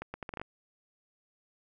accelerating click train, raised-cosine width 0.5 ms, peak -23 dBFS, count 8, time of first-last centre 0.02-0.415 s, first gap 120 ms, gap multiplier 0.73, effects none

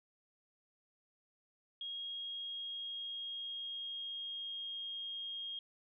sine tone with pitch glide, 3273 to 3245 Hz, G#7 to G#7, -26 to -41 cents, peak -40 dBFS, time 1.81-5.59 s, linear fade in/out 2 ms, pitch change -15 cents, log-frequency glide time 1.97-4.78 s, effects none

